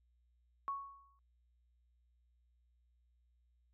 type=tone with exponential decay; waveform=sine; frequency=1108.7 Hz; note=C#6; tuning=in tune; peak=-34 dBFS; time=0.68-1.19 s; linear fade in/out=0 ms; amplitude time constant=110 ms; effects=added 60 Hz sine -70 dBFS peak until 3.73 s